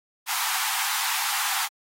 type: high-pass noise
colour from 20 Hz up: pink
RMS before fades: -27 dBFS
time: 0.26-1.69 s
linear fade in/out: 50 ms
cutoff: 760 Hz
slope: 96 dB/octave
effects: AAC 48 kbps